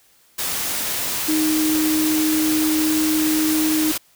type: tone in noise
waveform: sine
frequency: 311.1 Hz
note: D#4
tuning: in tune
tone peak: -17 dBFS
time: 1.28-3.92 s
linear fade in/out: 10 ms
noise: white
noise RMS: -24 dBFS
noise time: 0.38-3.98 s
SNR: +4 dB
effects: white hiss -56 dBFS RMS until 4.15 s